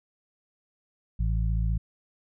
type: harmonic tone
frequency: 55 Hz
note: A1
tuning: in tune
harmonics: 1 / 2 / 3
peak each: -24 / -30 / -34 dBFS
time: 1.19-1.78 s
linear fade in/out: 10 ms
effects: none